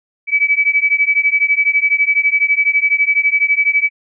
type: beating tone pair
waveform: sine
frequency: 2285 / 2297 Hz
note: D7 / D7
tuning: -48 / -39 cents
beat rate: 12 Hz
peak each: -14 dBFS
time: 0.27-3.9 s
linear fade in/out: 50 ms
effects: none